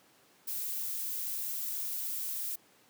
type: noise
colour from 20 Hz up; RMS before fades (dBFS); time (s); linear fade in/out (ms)
violet; -36; 0.47-2.56; 10
effects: pink hiss -63 dBFS RMS until 2.89 s + high-pass 200 Hz 12 dB/octave